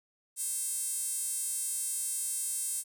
sawtooth tone with high-pass filter, 532 Hz, C5, 29 cents sharp, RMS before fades -34 dBFS, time 0.36-2.84 s, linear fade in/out 50 ms, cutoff 8900 Hz, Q 4.2, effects none

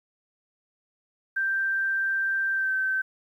sine tone with pitch glide, 1571 to 1544 Hz, G6 to G6, +3 to -27 cents, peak -23 dBFS, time 1.36-3.02 s, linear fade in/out 10 ms, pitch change -30 cents, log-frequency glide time 2.52-2.73 s, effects 10-bit

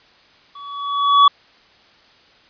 square tone with level ramp, 1134 Hz, C#6, 39 cents sharp, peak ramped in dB -36 to -6 dBFS, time 0.55-1.28 s, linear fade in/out 5 ms, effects white hiss -51 dBFS RMS until 2.49 s + resampled to 11025 Hz

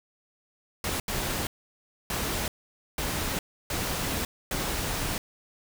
pink noise bursts at uneven times, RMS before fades -30 dBFS, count 6, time 0.84-1 / 1.08-1.47 / 2.1-2.48 / 2.98-3.39 / 3.7-4.25 / 4.51-5.18 s, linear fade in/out 2 ms, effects none

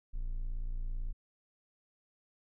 triangle tone, 29 Hz, A#0, 8 cents flat, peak -31 dBFS, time 0.13-1.13 s, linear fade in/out 20 ms, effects none

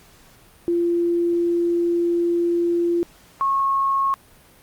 sine tone pair in turn, 343.8 / 1091.5 Hz, F4 / C#6, -27 / -27 cents, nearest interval octave + minor sixth, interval 2000 cents, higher second, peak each -17 dBFS, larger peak neither, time 0.68-3.03 / 3.41-4.14 s, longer first, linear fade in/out 0 ms, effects pink hiss -51 dBFS RMS until 4.62 s + Opus 48 kbps

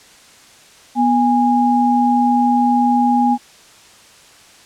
sine tone pair together, 244.7 / 823 Hz, B3 / G#5, -16 / -16 cents, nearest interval octave + major sixth, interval 2100 cents, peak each -14 dBFS, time 0.95-3.38 s, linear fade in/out 50 ms, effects white hiss -45 dBFS RMS until 4.65 s + low-pass 8000 Hz 12 dB/octave

